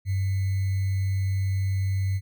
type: tone with sample-and-hold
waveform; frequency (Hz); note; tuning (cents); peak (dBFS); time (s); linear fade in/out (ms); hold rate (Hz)
sine; 96.3; G2; -30; -22; 0.05-2.21; 50; 2100
effects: none